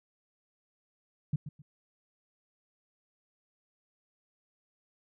sine tone with echo, 147 Hz, D3, 2 cents sharp, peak -25 dBFS, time 1.33-1.36 s, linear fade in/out 5 ms, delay 130 ms, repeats 2, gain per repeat -12 dB, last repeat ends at 1.62 s, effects none

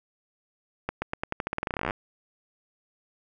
accelerating click train, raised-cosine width 0.5 ms, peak -13 dBFS, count 23, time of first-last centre 0.89-1.908 s, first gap 130 ms, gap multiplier 0.88, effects none

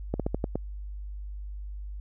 slowing click train, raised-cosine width 2 ms, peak -14 dBFS, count 6, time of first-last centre 0.14-0.556 s, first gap 57 ms, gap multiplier 1.19, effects added 50 Hz sine -35 dBFS peak until 2 s

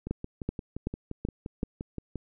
two click trains, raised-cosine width 3 ms, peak -16 / -22 dBFS, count 5 / 13, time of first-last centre 0.11-1.631 / 0.07-2.157 s, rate 2.63 / 5.75 Hz, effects none

